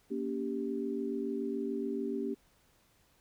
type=chord; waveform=sine; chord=G diminished; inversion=first; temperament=just; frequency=235.2 / 282.2 / 392 Hz; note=Bb3 / Db4 / G4; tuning=+16 / +31 / 0 cents; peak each=-37 / -37 / -36 dBFS; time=0.1-2.35 s; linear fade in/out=20 ms; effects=pink hiss -68 dBFS RMS until 3.2 s